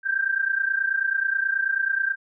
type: tone pair together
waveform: sine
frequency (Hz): 1569 / 1598.3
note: G6 / G6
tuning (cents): +1 / +33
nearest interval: unison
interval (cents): 32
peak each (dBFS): -23 / -25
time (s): 0.03-2.16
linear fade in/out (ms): 50
effects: none